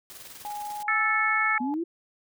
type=noise with tremolo; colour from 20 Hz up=white; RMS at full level=-43 dBFS; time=0.1-0.83 s; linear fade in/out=0 ms; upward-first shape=square; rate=20 Hz; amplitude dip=45%
type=tone with pitch glide; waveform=sine; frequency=830 to 850.4 Hz; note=G#5 to G#5; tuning=-1 to +41 cents; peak=-32 dBFS; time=0.45-1.74 s; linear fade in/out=0 ms; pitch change=+42 cents; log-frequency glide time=0.6-1.53 s
type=harmonic tone; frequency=438.9 Hz; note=A4; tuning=4 cents flat; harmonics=3 / 4 / 5; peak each=-26 / -26 / -26 dBFS; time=0.88-1.58 s; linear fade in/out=2 ms
type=linear sweep; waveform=sine; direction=up; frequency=237.9 to 349.2 Hz; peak=-26 dBFS; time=1.6-1.84 s; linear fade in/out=10 ms
effects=none